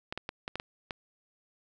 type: clicks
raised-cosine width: 0.3 ms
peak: -19 dBFS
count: 7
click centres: 0.125 / 0.176 / 0.291 / 0.479 / 0.556 / 0.599 / 0.908 s
effects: none